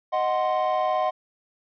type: chord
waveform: triangle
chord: C diminished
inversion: first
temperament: equal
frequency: 622.3 / 740 / 1046.5 Hz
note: Eb5 / Gb5 / C6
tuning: 0 / 0 / 0 cents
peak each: -23 / -22 / -25 dBFS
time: 0.12-1.11 s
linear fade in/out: 20 ms
effects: tanh soft clip ceiling -12 dBFS + resampled to 11025 Hz